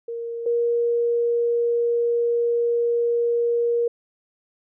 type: tone pair in turn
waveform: sine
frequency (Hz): 466.2 / 471.9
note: A#4 / A#4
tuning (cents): 0 / +21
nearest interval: unison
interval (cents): 21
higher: second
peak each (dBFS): -27 / -18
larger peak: second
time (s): 0.08-0.46 / 0.46-3.88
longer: second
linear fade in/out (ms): 5
effects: none